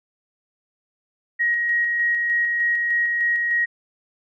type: tone with tremolo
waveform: sine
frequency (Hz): 1890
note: A#6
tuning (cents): +23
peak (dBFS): -17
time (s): 1.39-3.66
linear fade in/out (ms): 20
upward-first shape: square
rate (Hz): 3.3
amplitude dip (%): 25
effects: none